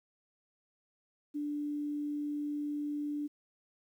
sine tone, 293.7 Hz, D4, in tune, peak -33 dBFS, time 1.34-3.28 s, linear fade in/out 20 ms, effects 11-bit

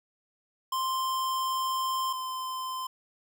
square tone pair in turn, 1046.5 / 1034.5 Hz, C6 / C6, 0 / -20 cents, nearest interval unison, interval 20 cents, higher first, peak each -28 / -33 dBFS, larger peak first, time 0.72-2.13 / 2.13-2.87 s, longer first, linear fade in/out 5 ms, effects none

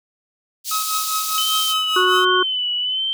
pink high-pass noise, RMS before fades -25 dBFS, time 0.64-1.75 s, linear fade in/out 50 ms, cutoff 3900 Hz, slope 24 dB/octave
45% pulse tone with tremolo, 1275 Hz, D#6, 42 cents sharp, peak -19 dBFS, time 0.71-2.25 s, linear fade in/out 5 ms, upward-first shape triangle, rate 5 Hz, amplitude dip 75%
sine tone with vibrato, 3030 Hz, F#7, 40 cents sharp, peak -19 dBFS, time 1.38-3.13 s, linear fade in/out 0 ms, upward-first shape sine, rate 1.3 Hz, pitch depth 52 cents each way
harmonic tone, 367.1 Hz, F#4, 14 cents flat, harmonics 1 / 3 / 4, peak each -19 / -18 / -19 dBFS, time 1.96-2.43 s, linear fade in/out 5 ms
effects none

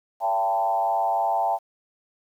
sine tone with frequency modulation, 784 Hz, G5, in tune, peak -20 dBFS, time 0.2-1.59 s, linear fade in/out 50 ms, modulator 103 Hz, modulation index 1.3, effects 9-bit

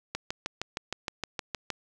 click train, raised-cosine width 0.2 ms, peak -14 dBFS, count 11, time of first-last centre 0.15-1.703 s, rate 6.44 Hz, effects none

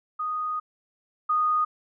sine tone pair in turn, 1241 / 1236.1 Hz, D#6 / D#6, -5 / -12 cents, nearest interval unison, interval 7 cents, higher first, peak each -26 / -20 dBFS, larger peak second, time 0.19-0.6 / 1.29-1.65 s, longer first, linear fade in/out 10 ms, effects none

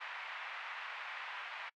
white band-pass noise, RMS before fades -45 dBFS, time 0-1.7 s, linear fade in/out 20 ms, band 810 to 2500 Hz, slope 24 dB/octave, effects noise-tail reverb RT60 0.1 s tail -25 dB re dry

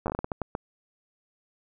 slowing click train, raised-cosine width 1 ms, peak -15 dBFS, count 11, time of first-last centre 0.06-0.551 s, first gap 9 ms, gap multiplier 1.35, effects none

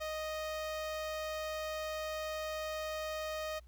sawtooth tone with notch filter, 622.3 Hz, D#5, in tune, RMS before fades -39 dBFS, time 0-3.6 s, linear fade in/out 20 ms, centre 9700 Hz, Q 1.3, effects added 60 Hz sine -54 dBFS peak until 3.67 s + pink hiss -73 dBFS RMS until 3.67 s

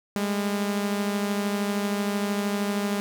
sawtooth beating tone pair, 202.4 / 215.4 Hz, G#3 / A3, -44 / -37 cents, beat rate 13 Hz, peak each -21 / -29 dBFS, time 0.16-3 s, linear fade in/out 0 ms, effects none

